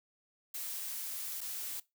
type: noise with dropouts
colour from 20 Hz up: blue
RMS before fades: -40 dBFS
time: 0.54-1.8 s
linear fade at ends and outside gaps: 5 ms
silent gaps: 1.408-1.413 s
effects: noise-tail reverb RT60 0.2 s tail -20 dB re dry